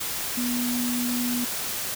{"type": "tone in noise", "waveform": "sine", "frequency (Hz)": 243.9, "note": "B3", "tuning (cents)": -21, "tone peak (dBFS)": -25, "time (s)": [0.37, 1.45], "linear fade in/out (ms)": 10, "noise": "white", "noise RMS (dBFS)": -30, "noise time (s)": [0, 1.95], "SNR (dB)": 2, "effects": []}